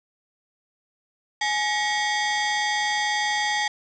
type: ring-modulated tone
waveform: sawtooth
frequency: 1371 Hz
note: F6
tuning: 32 cents flat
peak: -15 dBFS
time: 1.41-3.68 s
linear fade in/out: 5 ms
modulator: 532 Hz
effects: resampled to 16000 Hz + 7-bit